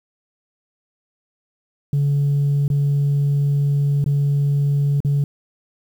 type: tone with dropouts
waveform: sine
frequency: 142.4 Hz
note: C#3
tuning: 47 cents sharp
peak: -13 dBFS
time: 1.93-5.24 s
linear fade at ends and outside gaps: 2 ms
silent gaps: 2.68-2.701 / 4.042-4.061 / 5.004-5.048 s
effects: tanh soft clip ceiling -13 dBFS + 8-bit